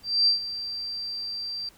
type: tone with ADSR envelope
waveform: sine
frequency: 4699 Hz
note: D8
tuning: in tune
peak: -16 dBFS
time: 0.03-1.69 s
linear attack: 240 ms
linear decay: 120 ms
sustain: -14 dB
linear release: 3 ms
effects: pink hiss -56 dBFS RMS until 1.77 s